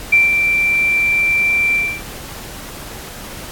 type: tone with ADSR envelope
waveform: sine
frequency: 2349 Hz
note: D7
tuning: in tune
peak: -6 dBFS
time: 0.12-2.02 s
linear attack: 11 ms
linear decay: 160 ms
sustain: -6 dB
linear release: 270 ms
effects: pink hiss -32 dBFS RMS until 3.51 s + AAC 64 kbps